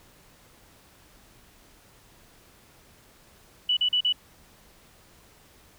sine tone bursts, 2960 Hz, F#7, in tune, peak -20 dBFS, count 4, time 3.69-4.126 s, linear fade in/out 5 ms, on 79 ms, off 40 ms, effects pink hiss -56 dBFS RMS until 5.78 s

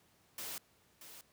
white noise with echo, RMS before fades -43 dBFS, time 0.38-0.58 s, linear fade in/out 2 ms, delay 630 ms, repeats 1, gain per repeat -10 dB, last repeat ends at 1.21 s, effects pink hiss -69 dBFS RMS until 1.32 s + high-pass 80 Hz 12 dB/octave

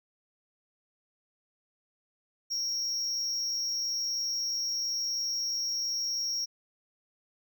triangle tone with amplitude modulation, 5588 Hz, F8, in tune, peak -25 dBFS, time 2.5-6.46 s, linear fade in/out 20 ms, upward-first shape sine, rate 259 Hz, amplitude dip 65%, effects none

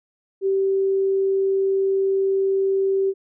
sine tone, 387.8 Hz, G4, 19 cents flat, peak -17 dBFS, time 0.41-3.14 s, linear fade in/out 50 ms, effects none

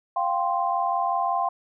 sine chord, F suspended second, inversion none, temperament equal, 698.5 / 784 / 1046.5 Hz, F5 / G5 / C6, 0 / 0 / 0 cents, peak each -26 dBFS, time 0.16-1.49 s, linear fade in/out 5 ms, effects none

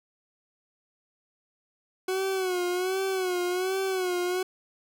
40% pulse tone with vibrato, 370 Hz, F#4, in tune, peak -25 dBFS, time 2.08-4.43 s, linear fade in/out 5 ms, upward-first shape sine, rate 1.3 Hz, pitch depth 71 cents each way, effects none

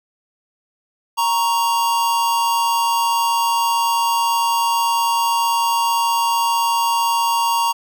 square tone pair together, 932.3 / 1110.5 Hz, A#5 / C#6, 0 / +3 cents, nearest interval minor third, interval 303 cents, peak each -17 / -24 dBFS, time 1.17-7.73 s, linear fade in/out 20 ms, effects none

